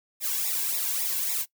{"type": "noise with flanger", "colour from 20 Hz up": "blue", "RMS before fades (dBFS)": -28, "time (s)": [0.2, 1.46], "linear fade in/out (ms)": 50, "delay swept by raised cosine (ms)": [0.65, 1.65], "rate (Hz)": 3.6, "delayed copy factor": -0.95, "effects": ["noise-tail reverb RT60 0.1 s tail -20 dB re dry"]}